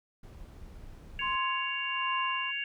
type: noise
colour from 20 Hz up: brown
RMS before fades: -47 dBFS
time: 0.23-1.36 s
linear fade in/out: 5 ms
type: harmonic tone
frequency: 557 Hz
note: C#5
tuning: 8 cents sharp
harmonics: 3 / 4 / 5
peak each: -38 / -39 / -33 dBFS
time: 1.19-2.64 s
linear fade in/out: 2 ms
type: tone with tremolo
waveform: sine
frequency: 1046.5 Hz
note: C6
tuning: in tune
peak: -29 dBFS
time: 1.21-2.52 s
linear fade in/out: 20 ms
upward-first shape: sine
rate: 1.3 Hz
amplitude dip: 70%
effects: none